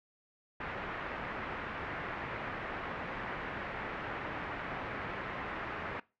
white low-pass noise, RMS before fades -40 dBFS, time 0.6-6 s, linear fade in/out 5 ms, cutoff 2000 Hz, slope 24 dB/octave, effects noise-tail reverb RT60 0.3 s tail -22 dB re dry

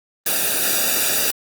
white noise with comb filter, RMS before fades -19 dBFS, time 0.26-1.31 s, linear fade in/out 5 ms, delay 0.94 ms, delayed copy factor -1, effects Opus 24 kbps

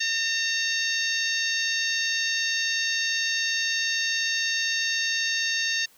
harmonic tone with a mistuned harmonic, 909 Hz, A#5, 44 cents flat, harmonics 2 / 3 / 4 / 5 / 6 / 7, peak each -28 / -30 / -31 / -32 / -33 / -33 dBFS, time 0-5.86 s, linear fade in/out 10 ms, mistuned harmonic 4, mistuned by +28 cents, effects white hiss -57 dBFS RMS until 5.97 s

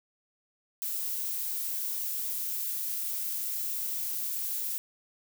violet noise, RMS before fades -33 dBFS, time 0.82-4.78 s, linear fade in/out 0 ms, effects none

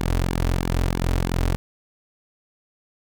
sawtooth tone with flanger, 43.65 Hz, F1, in tune, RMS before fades -22 dBFS, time 0-1.56 s, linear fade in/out 0 ms, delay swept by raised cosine 1.5 to 5.9 ms, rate 3.1 Hz, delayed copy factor -0.65, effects none

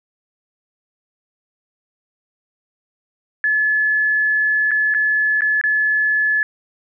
sine tone with dropouts, 1718 Hz, A6, 42 cents flat, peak -14 dBFS, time 3.44-6.43 s, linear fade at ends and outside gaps 1 ms, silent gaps 4.709-4.715 / 4.94-4.947 / 5.408-5.419 / 5.613-5.638 s, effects none

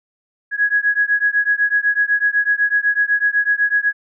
sine beating tone pair, 1662 / 1670 Hz, G#6 / G#6, +1 / +9 cents, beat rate 8 Hz, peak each -17 dBFS, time 0.51-3.93 s, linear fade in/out 50 ms, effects none

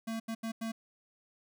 square tone bursts at uneven times, 225.4 Hz, A3, 42 cents sharp, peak -35 dBFS, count 4, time 0.07-0.2 / 0.28-0.35 / 0.43-0.52 / 0.61-0.72 s, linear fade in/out 10 ms, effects none

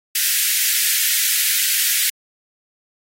white high-pass noise, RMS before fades -18 dBFS, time 0.15-2.1 s, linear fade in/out 5 ms, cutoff 1600 Hz, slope 48 dB/octave, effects AAC 48 kbps

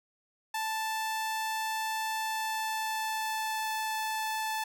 sawtooth tone with pitch glide, 880 to 874.9 Hz, A5 to A5, 0 to -10 cents, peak -27 dBFS, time 0.54-4.64 s, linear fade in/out 5 ms, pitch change -10 cents, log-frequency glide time 2.09-3.74 s, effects none

